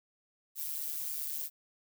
violet noise with amplitude modulation, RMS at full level -34 dBFS, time 0.55-1.5 s, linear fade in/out 50 ms, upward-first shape sine, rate 150 Hz, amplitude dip 75%, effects none

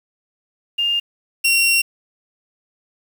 sine / sawtooth tone pair in turn, 2811 / 2742 Hz, F7 / F7, +11 / -32 cents, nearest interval unison, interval 43 cents, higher first, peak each -16 / -10 dBFS, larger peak second, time 0.78-1 / 1.44-1.82 s, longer second, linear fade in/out 10 ms, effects 7-bit

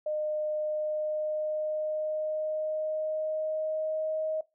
sine tone with pitch glide, 610 to 627.5 Hz, D#5 to D#5, -34 to +15 cents, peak -28 dBFS, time 0.06-4.41 s, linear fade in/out 5 ms, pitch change +49 cents, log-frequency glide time 0.55-4.22 s, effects noise-tail reverb RT60 0.2 s tail -19 dB re dry

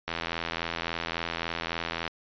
click train, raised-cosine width 0.3 ms, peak -14 dBFS, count 168, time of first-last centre 0.08-2.078 s, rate 83.6 Hz, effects resampled to 11025 Hz

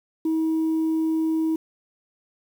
sine tone, 320 Hz, D#4, 49 cents sharp, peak -18 dBFS, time 0.25-1.56 s, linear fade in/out 5 ms, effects tanh soft clip ceiling -18 dBFS + 8-bit

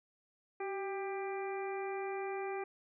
harmonic tone with a mistuned harmonic, 396.2 Hz, G4, 18 cents sharp, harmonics 1 / 2 / 3 / 4 / 5 / 6, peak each -38 / -42 / -49 / -52 / -51 / -49 dBFS, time 0.6-2.64 s, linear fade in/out 5 ms, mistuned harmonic 1, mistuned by -50 cents, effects none

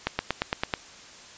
accelerating click train, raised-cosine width 0.3 ms, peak -8 dBFS, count 7, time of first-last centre 0.07-0.738 s, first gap 120 ms, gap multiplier 0.97, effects white hiss -47 dBFS RMS until 1.37 s + resampled to 16000 Hz

